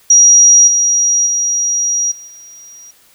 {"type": "tone with level steps", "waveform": "sine", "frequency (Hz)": 5740, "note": "F8", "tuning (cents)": 47, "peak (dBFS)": [-3, -9, -12, -31, -34], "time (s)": [0.1, 2.91], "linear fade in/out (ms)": 5, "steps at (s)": [0.67, 1.26, 2.11, 2.27], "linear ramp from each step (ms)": 10, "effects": ["white hiss -49 dBFS RMS until 3.14 s"]}